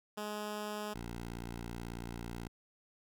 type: tone pair in turn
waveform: 10% pulse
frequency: 210 / 58.27 Hz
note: G#3 / A#1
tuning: +19 / 0 cents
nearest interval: octave + minor seventh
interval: 2219 cents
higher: first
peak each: -30 / -33 dBFS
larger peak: first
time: 0.17-0.94 / 0.94-2.48 s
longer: second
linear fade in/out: 10 ms
effects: none